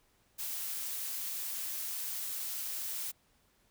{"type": "noise", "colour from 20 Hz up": "blue", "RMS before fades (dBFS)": -38, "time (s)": [0.38, 3.12], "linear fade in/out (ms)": 20, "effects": ["pink hiss -70 dBFS RMS until 3.7 s"]}